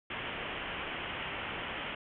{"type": "low-pass noise", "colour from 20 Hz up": "white", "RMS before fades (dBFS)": -39, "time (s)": [0.1, 1.95], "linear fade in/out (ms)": 5, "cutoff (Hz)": 3200, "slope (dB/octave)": 96, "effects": []}